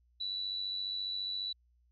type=tone with amplitude modulation; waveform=sine; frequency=3951 Hz; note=B7; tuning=in tune; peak=-32 dBFS; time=0.2-1.53 s; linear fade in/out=10 ms; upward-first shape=sine; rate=94.6 Hz; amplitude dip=50%; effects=added 60 Hz sine -66 dBFS peak until 1.91 s